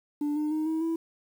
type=tone with pitch steps; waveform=sine; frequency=293.7 / 302 / 310.4 / 319.2 / 328.1 Hz; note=D4 / D4 / D#4 / D#4 / E4; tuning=0 / +48 / -4 / +44 / -8 cents; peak=-23 dBFS; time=0.21-0.96 s; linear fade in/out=5 ms; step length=150 ms; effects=tanh soft clip ceiling -25 dBFS + 9-bit